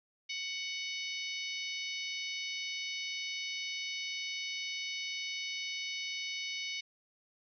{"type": "harmonic tone", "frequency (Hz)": 743, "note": "F#5", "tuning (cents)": 7, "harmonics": [3, 4, 5, 6, 7, 8], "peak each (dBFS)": [-40, -42, -44, -46, -47, -48], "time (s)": [0.29, 6.81], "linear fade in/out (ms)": 10, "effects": []}